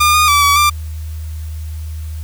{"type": "tone with pitch steps", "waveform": "sawtooth", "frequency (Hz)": [1207, 1225, 1157, 1140, 1185], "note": ["D6", "D#6", "D6", "C#6", "D6"], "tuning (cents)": [47, -27, -26, 48, 15], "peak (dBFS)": -5, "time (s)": [0, 0.7], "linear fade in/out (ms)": 10, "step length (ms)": 140, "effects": ["added 78 Hz sine -22 dBFS peak until 2.23 s", "white hiss -43 dBFS RMS until 2.23 s"]}